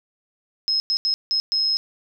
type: tone bursts at uneven times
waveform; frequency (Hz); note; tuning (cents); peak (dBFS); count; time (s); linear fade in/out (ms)
sine; 5150; E8; -41; -18; 5; 0.68-0.8 / 0.9-0.97 / 1.05-1.14 / 1.31-1.4 / 1.52-1.77; 0
effects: none